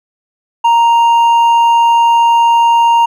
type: tone with hard clipping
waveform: sine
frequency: 932.3 Hz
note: A#5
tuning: in tune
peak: -7 dBFS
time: 0.64-3.06 s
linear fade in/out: 10 ms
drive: 4 dB
effects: none

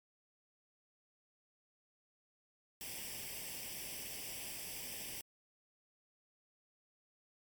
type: noise with comb filter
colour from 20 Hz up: white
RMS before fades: -45 dBFS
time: 2.81-5.21 s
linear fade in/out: 0 ms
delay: 0.37 ms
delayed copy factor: +0.75
effects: MP3 96 kbps

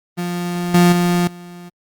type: tone with level steps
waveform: 35% pulse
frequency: 175.6 Hz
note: F3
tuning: 10 cents sharp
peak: -18 / -7 / -12 / -32 dBFS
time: 0.17-1.7 s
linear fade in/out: 20 ms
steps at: 0.74 / 0.92 / 1.27 s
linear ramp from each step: 5 ms
effects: Opus 32 kbps

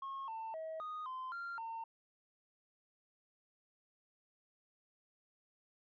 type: tone with pitch steps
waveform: sine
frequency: 1085 / 894 / 640 / 1240 / 1033 / 1387 / 908 Hz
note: C#6 / A5 / D#5 / D#6 / C6 / F6 / A#5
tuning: -37 / +27 / +49 / -6 / -22 / -12 / -46 cents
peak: -39 dBFS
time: 0.02-1.84 s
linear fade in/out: 5 ms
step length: 260 ms
effects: tanh soft clip ceiling -39 dBFS

